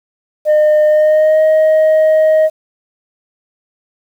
sine tone with pitch glide, 608 to 626.9 Hz, D#5 to D#5, -40 to +13 cents, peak -4 dBFS, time 0.45-2.5 s, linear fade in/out 50 ms, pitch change +53 cents, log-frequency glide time 0.87-1.42 s, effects tanh soft clip ceiling -6 dBFS + 7-bit

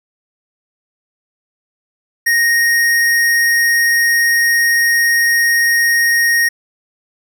square tone, 1864.7 Hz, A#6, in tune, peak -11 dBFS, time 2.26-6.49 s, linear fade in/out 10 ms, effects none

